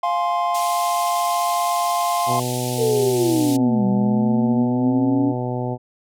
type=chord; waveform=triangle; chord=F minor; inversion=none; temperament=just; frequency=698.5 / 838.1 / 1047.7 Hz; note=F5 / Ab5 / C6; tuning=0 / +16 / +2 cents; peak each=-19 / -25 / -20 dBFS; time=0.03-2.4 s; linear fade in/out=5 ms
type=band-pass noise; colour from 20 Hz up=white; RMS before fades=-32 dBFS; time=0.54-3.57 s; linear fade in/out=10 ms; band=2600 to 12000 Hz; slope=24 dB/octave
type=harmonic tone; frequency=124.2 Hz; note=B2; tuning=10 cents sharp; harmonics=1 / 2 / 3 / 4 / 5 / 6 / 7; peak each=-25 / -28 / -30 / -31 / -32 / -33 / -33 dBFS; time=2.26-5.78 s; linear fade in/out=50 ms
type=linear two-way sweep; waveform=sine; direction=down then up; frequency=466.2 to 196 to 284.2 Hz; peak=-16 dBFS; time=2.77-5.34 s; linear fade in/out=50 ms; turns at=3.86 s
effects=none